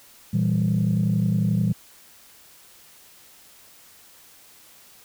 sine chord, E diminished, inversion second, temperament equal, 116.54 / 164.81 / 196 Hz, Bb2 / E3 / G3, 0 / 0 / 0 cents, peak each -22 dBFS, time 0.33-1.73 s, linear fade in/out 10 ms, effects tanh soft clip ceiling -13 dBFS + white hiss -51 dBFS RMS until 5.04 s

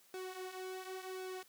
sawtooth tone with flanger, 373.2 Hz, F#4, 15 cents sharp, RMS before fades -45 dBFS, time 0.14-1.43 s, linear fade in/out 0 ms, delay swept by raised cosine 0.99 to 6.49 ms, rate 0.92 Hz, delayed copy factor -0.65, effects white hiss -66 dBFS RMS until 1.48 s + high-pass 150 Hz 12 dB/octave

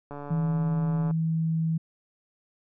click train, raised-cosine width 1 ms, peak -25 dBFS, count 145, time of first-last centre 0.11-1.11 s, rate 144 Hz
sine tone, 161.9 Hz, E3, 31 cents flat, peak -23 dBFS, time 0.3-1.78 s, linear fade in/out 10 ms
effects none

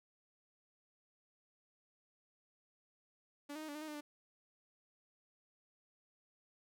sawtooth tone with pitch steps, 288.6 / 309.3 / 312 / 289.6 / 303.5 / 312.4 / 300.1 / 294.5 Hz, D4 / D#4 / D#4 / D4 / D#4 / D#4 / D4 / D4, -30 / -10 / +5 / -24 / -43 / +7 / +38 / +5 cents, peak -40 dBFS, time 3.49-4.01 s, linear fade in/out 10 ms, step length 65 ms, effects none

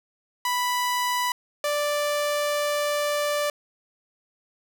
sawtooth tone pair in turn, 987.8 / 587.3 Hz, B5 / D5, 0 / 0 cents, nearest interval major sixth, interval 900 cents, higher first, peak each -19 dBFS, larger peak neither, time 0.45-1.32 / 1.64-3.5 s, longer second, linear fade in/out 2 ms, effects none

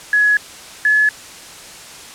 sine tone pair in turn, 1685 / 1709.5 Hz, G#6 / G#6, +25 / +50 cents, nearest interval unison, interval 25 cents, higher second, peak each -10 dBFS, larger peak neither, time 0.13-0.37 / 0.85-1.09 s, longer neither, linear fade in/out 2 ms, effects white hiss -36 dBFS RMS until 2.14 s + low-pass 9000 Hz 12 dB/octave

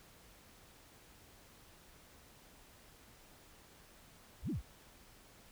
sine exponential two-way sweep, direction up then down, 37.87 to 349.2 to 37.87 Hz, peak -35 dBFS, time 4.42-4.62 s, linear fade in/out 50 ms, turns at 4.5 s, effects pink hiss -61 dBFS RMS until 5.51 s

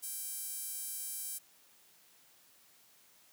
sawtooth tone with high-pass filter, 784 Hz, G5, in tune, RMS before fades -41 dBFS, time 0.02-1.39 s, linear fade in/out 20 ms, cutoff 9900 Hz, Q 1.4, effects white hiss -64 dBFS RMS until 3.32 s + high-pass 100 Hz 12 dB/octave

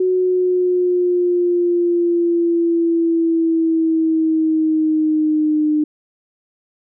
sine exponential sweep, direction down, 370 to 302.3 Hz, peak -13 dBFS, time 0-5.84 s, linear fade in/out 5 ms, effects none

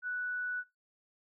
sine tone, 1480 Hz, F#6, in tune, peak -33 dBFS, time 0.02-0.64 s, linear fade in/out 50 ms, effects noise-tail reverb RT60 0.2 s tail -20 dB re dry

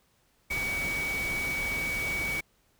sine tone in noise, 2260 Hz, C#7, 33 cents sharp, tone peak -29 dBFS, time 0.5-2.41 s, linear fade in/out 10 ms, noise pink, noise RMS -37 dBFS, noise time 0.5-2.41 s, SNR +5 dB, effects pink hiss -68 dBFS RMS until 2.79 s

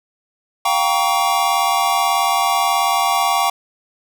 square chord, G half-diminished seventh, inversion third, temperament just, 705.6 / 784 / 940.8 / 1128.9 Hz, F5 / G5 / Bb5 / Db6, +18 / 0 / +16 / +31 cents, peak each -22 / -20 / -23 / -20 dBFS, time 0.65-3.5 s, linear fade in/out 5 ms, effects none

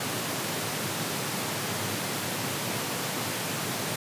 pink high-pass noise, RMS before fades -31 dBFS, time 0-3.96 s, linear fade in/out 5 ms, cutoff 100 Hz, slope 96 dB/octave, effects resampled to 32000 Hz

